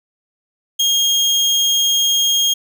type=tone; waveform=30% pulse; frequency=3244 Hz; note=G#7; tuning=41 cents flat; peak=-10 dBFS; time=0.79-2.54 s; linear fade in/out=10 ms; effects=none